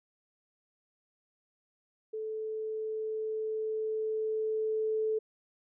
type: tone with level ramp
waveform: sine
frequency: 436.4 Hz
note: A4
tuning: 14 cents flat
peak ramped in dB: -34 to -27 dBFS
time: 2.13-5.19 s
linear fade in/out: 10 ms
effects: none